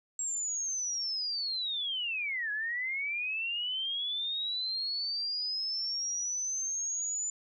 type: linear two-way sweep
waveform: sine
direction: down then up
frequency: 7620 to 1661.2 to 7050 Hz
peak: -31 dBFS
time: 0.19-7.3 s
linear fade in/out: 2 ms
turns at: 2.51 s
effects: none